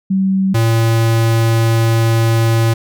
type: tone pair in turn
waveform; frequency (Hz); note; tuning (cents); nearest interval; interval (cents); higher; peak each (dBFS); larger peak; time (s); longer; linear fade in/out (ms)
sine / square; 191.6 / 113.93; G3 / A#2; -39 / -39; major sixth; 900; first; -11; neither; 0.1-0.54 / 0.54-2.74; second; 10
effects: none